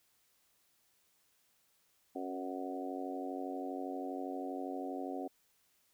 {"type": "harmonic tone with a mistuned harmonic", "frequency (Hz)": 92.5, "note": "F#2", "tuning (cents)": 0, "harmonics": [3, 4, 5, 6, 7, 8], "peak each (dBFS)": [-41, -45, -47, -48, -48, -44], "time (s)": [2.15, 5.28], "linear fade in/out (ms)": 10, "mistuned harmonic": 3, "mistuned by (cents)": -15, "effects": ["white hiss -73 dBFS RMS until 5.93 s"]}